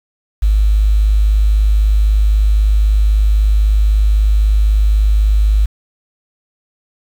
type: tone with quantisation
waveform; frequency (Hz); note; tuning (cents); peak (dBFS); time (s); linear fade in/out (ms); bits
sine; 51.91; G#1; 0; -8; 0.42-5.66; 10; 6
effects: none